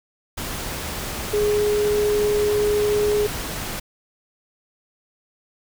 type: tone in noise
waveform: sine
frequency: 417.2 Hz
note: G#4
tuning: 8 cents sharp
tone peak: -17 dBFS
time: 1.33-3.27 s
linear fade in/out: 10 ms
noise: pink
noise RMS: -29 dBFS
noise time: 0.37-3.8 s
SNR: +9 dB
effects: none